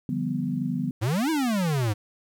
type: chord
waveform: sine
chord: G dominant seventh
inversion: second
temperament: equal with one note detuned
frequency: 146.83 / 173.31 / 196 / 246.9 Hz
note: D3 / F3 / G3 / B3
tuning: 0 / -13 / 0 / 0 cents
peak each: -31 / -31 / -32 / -28 dBFS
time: 0.09-0.91 s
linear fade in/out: 2 ms
type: exponential two-way sweep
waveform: square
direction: up then down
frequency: 100 to 332.1 to 100 Hz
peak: -23 dBFS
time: 1.01-1.94 s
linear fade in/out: 20 ms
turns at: 1.3 s
effects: 10-bit